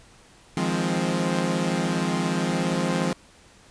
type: chord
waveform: sawtooth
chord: F minor seventh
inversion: third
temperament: equal with one note detuned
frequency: 157.46 / 174.61 / 207.7 / 261.6 Hz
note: Eb3 / F3 / Ab3 / C4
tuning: +21 / 0 / 0 / 0 cents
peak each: -26 / -22 / -25 / -25 dBFS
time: 0.57-3.13 s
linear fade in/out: 2 ms
effects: pink hiss -53 dBFS RMS until 3.7 s + resampled to 22050 Hz